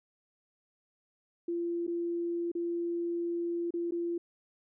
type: tone with dropouts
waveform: sine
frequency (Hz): 342.5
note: F4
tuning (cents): -34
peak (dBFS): -30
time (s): 1.48-4.18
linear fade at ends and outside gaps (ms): 5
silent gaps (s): 1.868-1.877 / 2.517-2.551 / 3.707-3.738 / 3.91-3.92
effects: none